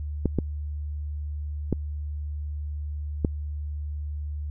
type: clicks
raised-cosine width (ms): 3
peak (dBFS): -9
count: 4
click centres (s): 0.257 / 0.387 / 1.727 / 3.248
effects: added 74 Hz sine -29 dBFS peak until 4.5 s